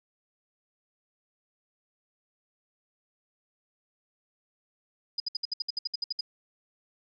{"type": "tone bursts", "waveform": "sine", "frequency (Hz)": 4959, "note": "D#8", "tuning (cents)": -7, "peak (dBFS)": -27, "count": 13, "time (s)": [5.18, 6.209], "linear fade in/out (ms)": 5, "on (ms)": 21, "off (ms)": 63, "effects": []}